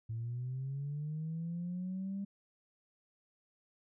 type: linear sweep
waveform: sine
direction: up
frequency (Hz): 110.9 to 200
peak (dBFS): -35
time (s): 0.09-2.25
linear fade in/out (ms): 10
effects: tanh soft clip ceiling -32 dBFS